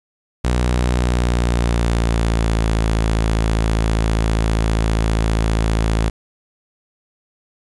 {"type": "tone with pitch glide", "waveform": "sawtooth", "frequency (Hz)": [61, 54.98], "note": ["B1", "A1"], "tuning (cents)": [-21, -1], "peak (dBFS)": -11, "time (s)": [0.44, 6.1], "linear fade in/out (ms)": 10, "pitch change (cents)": -180, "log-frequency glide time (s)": [1, 2.71], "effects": ["resampled to 24000 Hz", "8-bit"]}